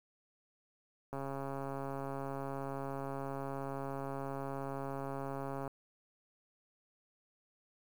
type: click train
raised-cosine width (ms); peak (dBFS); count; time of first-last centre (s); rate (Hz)
1; -27; 624; 1.13-5.677; 137
effects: 9-bit